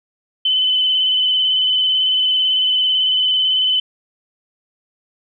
sine tone with vibrato, 3030 Hz, F#7, 40 cents sharp, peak -13 dBFS, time 0.45-3.8 s, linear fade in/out 5 ms, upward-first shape square, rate 18 Hz, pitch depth 20 cents each way, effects none

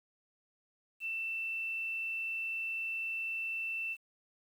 sine tone with quantisation, 2672 Hz, E7, 23 cents sharp, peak -34 dBFS, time 1-3.97 s, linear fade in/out 50 ms, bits 10, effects none

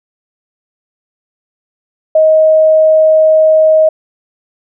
sine tone, 629 Hz, D#5, 19 cents sharp, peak -4 dBFS, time 2.15-3.89 s, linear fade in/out 5 ms, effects none

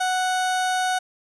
30% pulse tone, 740 Hz, F#5, in tune, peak -18 dBFS, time 0-0.99 s, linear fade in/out 10 ms, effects resampled to 24000 Hz

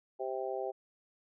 harmonic tone, 130.81 Hz, C3, in tune, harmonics 3 / 4 / 5 / 6, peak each -38 / -39 / -40 / -41 dBFS, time 0.19-0.72 s, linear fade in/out 20 ms, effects none

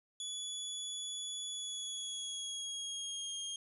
25% pulse tone with pitch glide, 3416 to 3234 Hz, G#7 to G#7, +48 to -47 cents, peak -35 dBFS, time 0.2-3.56 s, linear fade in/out 2 ms, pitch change -95 cents, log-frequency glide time 1.5-3.37 s, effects resampled to 32000 Hz

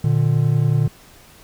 triangle tone pair together, 118.34 / 149.1 Hz, A#2 / D3, +27 / +27 cents, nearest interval major third, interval 400 cents, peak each -15 dBFS, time 0.04-0.88 s, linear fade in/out 5 ms, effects pink hiss -47 dBFS RMS until 1.43 s

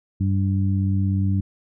harmonic tone, 96.8 Hz, G2, 21 cents flat, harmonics 1 / 2 / 3, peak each -19 / -24 / -31 dBFS, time 0.2-1.41 s, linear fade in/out 10 ms, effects none

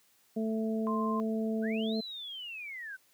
harmonic tone, 220.8 Hz, A3, 6 cents sharp, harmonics 1 / 2 / 3, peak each -30 / -36 / -40 dBFS, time 0.36-2.01 s, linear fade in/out 10 ms
sine tone, 1049 Hz, C6, 4 cents sharp, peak -33 dBFS, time 0.87-1.2 s, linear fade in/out 0 ms
sine linear two-way sweep, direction up then down, 1429 to 4186 to 1484 Hz, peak -39 dBFS, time 1.62-2.97 s, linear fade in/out 20 ms, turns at 1.97 s
effects white hiss -67 dBFS RMS until 3.13 s + high-pass 100 Hz 12 dB/octave

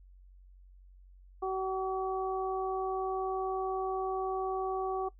harmonic tone, 379.2 Hz, F#4, 43 cents sharp, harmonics 1 / 2 / 3, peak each -33 / -35 / -38 dBFS, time 1.42-5.09 s, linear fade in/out 10 ms, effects noise-tail reverb RT60 0.1 s tail -19 dB re dry + added 46 Hz sine -53 dBFS peak until 5.19 s

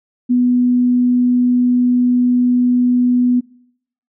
sine tone, 246.9 Hz, B3, in tune, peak -10 dBFS, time 0.29-3.41 s, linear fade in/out 20 ms, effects noise-tail reverb RT60 0.7 s tail -23 dB re dry

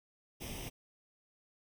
pink noise with comb filter, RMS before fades -43 dBFS, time 0.4-0.7 s, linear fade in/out 20 ms, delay 0.35 ms, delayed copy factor +0.75, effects none

